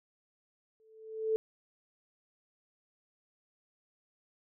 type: tone with exponential growth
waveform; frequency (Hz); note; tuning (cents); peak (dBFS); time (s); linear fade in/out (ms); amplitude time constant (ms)
sine; 440; A4; 0; -24; 0.8-1.36; 0; 120
effects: none